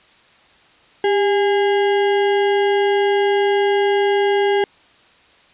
sine tone with sample-and-hold, 399.1 Hz, G4, 31 cents sharp, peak -13 dBFS, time 1.04-4.64 s, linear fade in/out 2 ms, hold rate 1225 Hz, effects white hiss -51 dBFS RMS until 5.53 s + resampled to 8000 Hz

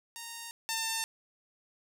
5% pulse tone pair in turn, 926 / 899.1 Hz, A#5 / A5, -12 / +37 cents, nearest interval minor second, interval 51 cents, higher first, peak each -29 / -19 dBFS, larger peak second, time 0.16-0.51 / 0.69-1.04 s, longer neither, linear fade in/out 0 ms, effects none

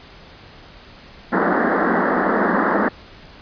pink band-pass noise, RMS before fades -18 dBFS, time 1.32-2.89 s, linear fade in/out 10 ms, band 180 to 1900 Hz, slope 96 dB/octave, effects pink hiss -43 dBFS RMS until 3.41 s + resampled to 11025 Hz

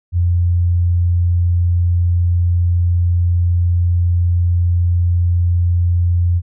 sine tone, 87.31 Hz, F2, in tune, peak -11 dBFS, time 0.12-6.42 s, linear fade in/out 50 ms, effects none

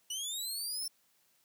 20% pulse linear sweep, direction up, 2903 to 5400 Hz, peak -30 dBFS, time 0.1-0.88 s, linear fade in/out 5 ms, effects white hiss -71 dBFS RMS until 1.44 s + high-pass 100 Hz 12 dB/octave

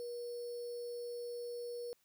sine tone with sample-and-hold, 480 Hz, B4, 49 cents flat, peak -40 dBFS, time 0-1.93 s, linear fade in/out 0 ms, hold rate 4900 Hz, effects white hiss -75 dBFS RMS until 2.04 s

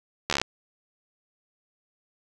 slowing click train, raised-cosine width 0.2 ms, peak -7 dBFS, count 9, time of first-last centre 0.3-0.416 s, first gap 13 ms, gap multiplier 1.03, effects none

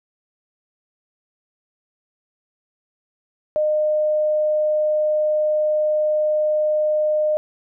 sine tone, 610 Hz, D#5, 34 cents flat, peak -16 dBFS, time 3.56-7.37 s, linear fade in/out 0 ms, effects none

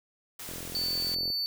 white noise, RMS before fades -41 dBFS, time 0.39-1.15 s, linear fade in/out 5 ms
click train, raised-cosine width 2 ms, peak -29 dBFS, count 36, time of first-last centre 0.49-1.302 s, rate 43.1 Hz
triangle tone, 4500 Hz, C#8, 25 cents sharp, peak -27 dBFS, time 0.75-1.46 s, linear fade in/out 0 ms
effects none

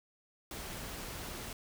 pink noise, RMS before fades -43 dBFS, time 0.51-1.53 s, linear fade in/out 2 ms, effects none

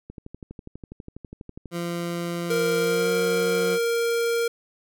click train, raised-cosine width 3 ms, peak -25 dBFS, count 20, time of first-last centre 0.1-1.657 s, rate 12.2 Hz
20% pulse tone with pitch glide, 171.8 to 179.72 Hz, F3 to F3, -28 to +50 cents, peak -22 dBFS, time 1.71-3.79 s, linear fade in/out 50 ms, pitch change +78 cents, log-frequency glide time 2.79-3.12 s
square tone, 466.2 Hz, A#4, in tune, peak -22 dBFS, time 2.5-4.48 s, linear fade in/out 5 ms
effects none

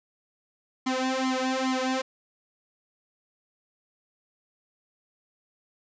sawtooth tone with flanger, 260 Hz, C4, 11 cents flat, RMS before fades -27 dBFS, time 0.86-2.02 s, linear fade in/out 10 ms, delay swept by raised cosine 0.93 to 2.73 ms, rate 2.4 Hz, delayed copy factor +1, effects resampled to 16000 Hz + 9-bit

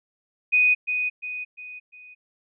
sine tone with echo, 2489 Hz, D#7, in tune, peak -15 dBFS, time 0.52-0.75 s, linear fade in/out 20 ms, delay 350 ms, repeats 4, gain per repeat -7 dB, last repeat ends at 2.15 s, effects none

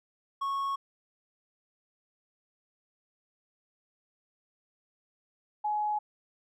triangle / sine tone pair in turn, 1102 / 842.3 Hz, C#6 / G#5, -11 / +24 cents, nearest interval perfect fourth, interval 465 cents, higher first, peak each -27 dBFS, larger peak neither, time 0.41-0.76 / 5.64-5.99 s, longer neither, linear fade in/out 10 ms, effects none

